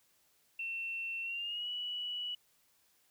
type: tone with pitch glide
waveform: sine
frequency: 2700 to 2944 Hz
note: E7 to F#7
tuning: +41 to -9 cents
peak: -36 dBFS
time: 0.59-2.35 s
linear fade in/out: 5 ms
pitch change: +150 cents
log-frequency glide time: 1.22-1.69 s
effects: white hiss -71 dBFS RMS until 3.1 s